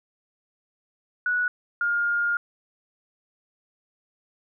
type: tone pair in turn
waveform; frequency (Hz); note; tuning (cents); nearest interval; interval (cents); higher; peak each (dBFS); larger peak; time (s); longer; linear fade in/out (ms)
sine; 1469 / 1414.5; F#6 / F6; -13 / +22; minor second; 65; first; -21; neither; 1.26-1.48 / 1.81-2.37; second; 2
effects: none